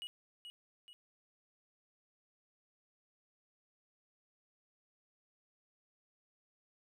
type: tone with echo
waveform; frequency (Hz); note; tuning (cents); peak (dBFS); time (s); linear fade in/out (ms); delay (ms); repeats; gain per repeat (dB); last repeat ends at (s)
triangle; 2906; F#7; -32; -40; 0.02-0.07; 0; 430; 2; -6; 0.93
effects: none